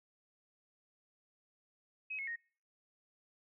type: tone with pitch steps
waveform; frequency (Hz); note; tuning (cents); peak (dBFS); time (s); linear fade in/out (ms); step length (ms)
sine; 2546 / 2178 / 1863.8; D#7 / C#7 / A#6; +39 / -31 / -1; -38; 2.1-2.361; 10; 87
effects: noise-tail reverb RT60 0.5 s tail -26 dB re dry